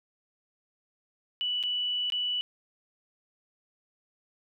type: tone with dropouts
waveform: sine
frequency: 2960 Hz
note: F#7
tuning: in tune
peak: -27 dBFS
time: 1.41-2.41 s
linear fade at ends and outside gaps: 0 ms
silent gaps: 1.628-1.636 / 2.101-2.122 s
effects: none